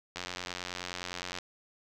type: click train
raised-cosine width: 0.2 ms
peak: -19 dBFS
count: 111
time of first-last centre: 0.16-1.386 s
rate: 89.7 Hz
effects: none